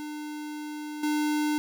square tone with level steps, 300 Hz, D4, 37 cents sharp, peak -35 / -25 dBFS, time 0-1.58 s, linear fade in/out 0 ms, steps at 1.03 s, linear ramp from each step 5 ms, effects none

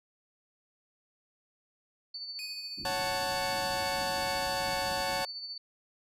sine tone with tremolo, 4500 Hz, C#8, 25 cents sharp, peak -36 dBFS, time 2.14-5.58 s, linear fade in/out 5 ms, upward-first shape sine, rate 14 Hz, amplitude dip 45%
sawtooth tone with exponential decay, 2489 Hz, D#7, in tune, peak -36 dBFS, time 2.39-3.41 s, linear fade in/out 0 ms, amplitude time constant 220 ms
white low-pass noise, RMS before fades -46 dBFS, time 2.77-5.24 s, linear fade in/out 20 ms, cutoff 340 Hz, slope 48 dB/octave
sawtooth chord, F# minor, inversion second, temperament equal, 554.4 / 740 / 880 Hz, C#5 / F#5 / A5, 0 / 0 / 0 cents, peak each -31 dBFS, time 2.85-5.25 s, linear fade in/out 2 ms
effects resampled to 32000 Hz

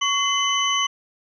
sine tone cluster, 1116 / 2063 / 2997 / 6120 Hz, C#6 / C7 / F#7 / G8, +11 / -25 / +22 / -42 cents, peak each -23 / -27 / -22 / -28 dBFS, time 0.01-0.87 s, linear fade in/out 10 ms, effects none

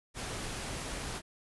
pink low-pass noise, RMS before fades -39 dBFS, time 0.14-1.22 s, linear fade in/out 50 ms, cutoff 11000 Hz, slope 96 dB/octave, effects none

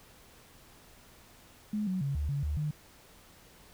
sine tone with pitch steps, 210.8 / 186.1 / 139.4 / 73.3 / 141.5 / 74.5 / 150.5 Hz, G#3 / F#3 / C#3 / D2 / C#3 / D2 / D3, +26 / +10 / +10 / -3 / +36 / +25 / +43 cents, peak -29 dBFS, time 1.73-2.71 s, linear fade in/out 5 ms, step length 140 ms, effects pink hiss -57 dBFS RMS until 3.73 s

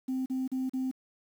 sine tone bursts, 260 Hz, C4, 11 cents flat, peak -27 dBFS, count 4, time 0.08-0.914 s, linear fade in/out 10 ms, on 180 ms, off 38 ms, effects tanh soft clip ceiling -26 dBFS + 9-bit

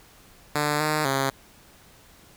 5% pulse tone with pitch steps, 148.5 / 153.1 / 135.8 Hz, D3 / D#3 / C#3, +20 / -28 / -35 cents, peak -11 dBFS, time 0.55-1.3 s, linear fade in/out 5 ms, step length 250 ms, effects pink hiss -53 dBFS RMS until 2.36 s

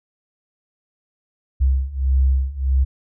sine beating tone pair, 65.41 / 67.01 Hz, C2 / C2, 0 / +42 cents, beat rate 1.6 Hz, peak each -19 / -17 dBFS, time 1.6-2.85 s, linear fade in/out 20 ms, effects none

